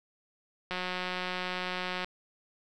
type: click train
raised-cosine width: 0.3 ms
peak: -18 dBFS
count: 244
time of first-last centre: 0.71-2.045 s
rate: 182 Hz
effects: none

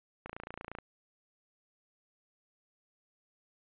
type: click train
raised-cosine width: 0.5 ms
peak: -26 dBFS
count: 16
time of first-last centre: 0.26-0.786 s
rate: 28.5 Hz
effects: resampled to 8000 Hz

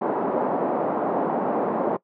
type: band-pass noise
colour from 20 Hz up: white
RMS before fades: -24 dBFS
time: 0.01-1.97 s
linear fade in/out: 10 ms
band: 200 to 860 Hz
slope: 24 dB/octave
effects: noise-tail reverb RT60 0.1 s tail -20 dB re dry

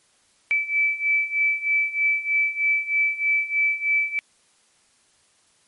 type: beating tone pair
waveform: sine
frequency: 2310 / 2313.2 Hz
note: D7 / D7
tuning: -29 / -27 cents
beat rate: 3.2 Hz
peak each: -24 / -21 dBFS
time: 0.51-4.19 s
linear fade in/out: 0 ms
effects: white hiss -61 dBFS RMS until 5.67 s + MP3 48 kbps

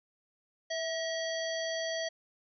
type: harmonic tone with a mistuned harmonic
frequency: 654 Hz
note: E5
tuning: 14 cents flat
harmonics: 1 / 3 / 5 / 7 / 9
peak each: -34 / -39 / -41 / -42 / -44 dBFS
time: 0.7-2.09 s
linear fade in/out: 10 ms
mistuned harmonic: 3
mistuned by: -45 cents
effects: none

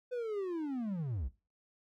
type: linear sweep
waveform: triangle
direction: down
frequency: 506 to 51.91 Hz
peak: -32 dBFS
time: 0.11-1.29 s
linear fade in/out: 20 ms
effects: noise-tail reverb RT60 0.3 s tail -17 dB re dry

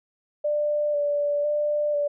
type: tone with vibrato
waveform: sine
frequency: 587.3 Hz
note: D5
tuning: in tune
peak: -21 dBFS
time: 0.44-2.08 s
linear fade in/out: 10 ms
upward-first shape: square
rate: 1 Hz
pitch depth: 18 cents each way
effects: none

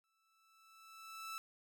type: tone with exponential growth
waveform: sawtooth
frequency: 1318.5 Hz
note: E6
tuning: in tune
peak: -38 dBFS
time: 0.04-1.38 s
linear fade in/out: 0 ms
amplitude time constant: 290 ms
effects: none

